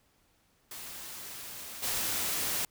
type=noise with level steps; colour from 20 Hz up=white; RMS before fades=-43 / -32 dBFS; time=0.71-2.65 s; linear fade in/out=2 ms; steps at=1.82 s; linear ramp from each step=20 ms; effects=pink hiss -69 dBFS RMS until 2.7 s